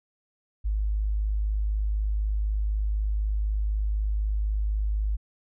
sine tone, 52 Hz, G#1, 3 cents sharp, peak -23 dBFS, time 0.64-5.17 s, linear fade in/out 20 ms, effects none

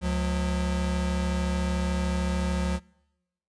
square tone pair together, 71.3 / 180.34 Hz, C#2 / F#3, +49 / -44 cents, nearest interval octave + major third, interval 1607 cents, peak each -28 dBFS, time 0.01-2.8 s, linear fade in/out 50 ms, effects noise-tail reverb RT60 1.0 s tail -26 dB re dry + resampled to 22050 Hz

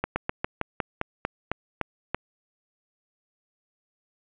slowing click train, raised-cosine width 0.5 ms, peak -10 dBFS, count 11, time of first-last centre 0.04-2.146 s, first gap 120 ms, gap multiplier 1.12, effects resampled to 8000 Hz + 8-bit

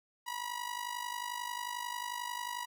sawtooth tone with amplitude modulation, 969 Hz, B5, 33 cents flat, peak -30 dBFS, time 0.26-2.66 s, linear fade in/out 20 ms, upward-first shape sine, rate 51.2 Hz, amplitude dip 75%, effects none

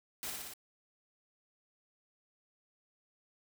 white noise with echo, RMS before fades -40 dBFS, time 0.23-0.3 s, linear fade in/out 0 ms, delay 59 ms, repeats 4, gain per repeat -2 dB, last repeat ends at 0.536 s, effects none

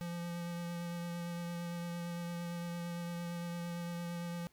square tone with vibrato, 172.1 Hz, F3, 25 cents flat, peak -39 dBFS, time 0.01-4.47 s, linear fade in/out 0 ms, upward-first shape triangle, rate 8.8 Hz, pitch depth 16 cents each way, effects pink hiss -70 dBFS RMS until 4.52 s

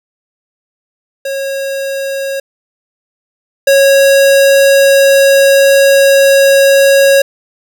square tone pair in turn, 546 / 550.1 Hz, C#5 / C#5, -26 / -13 cents, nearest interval unison, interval 13 cents, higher second, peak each -16 / -5 dBFS, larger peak second, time 1.25-2.4 / 3.67-7.22 s, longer second, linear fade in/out 5 ms, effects none

